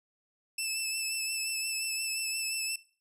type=tone with vibrato; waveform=15% pulse; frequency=2637 Hz; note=E7; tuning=in tune; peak=-24 dBFS; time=0.58-2.76 s; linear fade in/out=5 ms; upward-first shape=triangle; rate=5.7 Hz; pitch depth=30 cents each way; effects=noise-tail reverb RT60 0.4 s tail -19 dB re dry + resampled to 32000 Hz